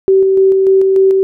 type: tone with tremolo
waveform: sine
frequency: 384.4 Hz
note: G4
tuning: 34 cents flat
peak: -5 dBFS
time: 0.08-1.23 s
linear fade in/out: 0 ms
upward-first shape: square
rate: 3.4 Hz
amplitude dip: 25%
effects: none